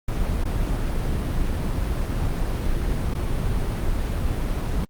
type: noise with dropouts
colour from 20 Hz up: brown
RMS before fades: -23 dBFS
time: 0.08-4.85 s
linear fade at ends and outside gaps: 5 ms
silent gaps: 0.439-0.453 / 3.14-3.149 s
effects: Opus 32 kbps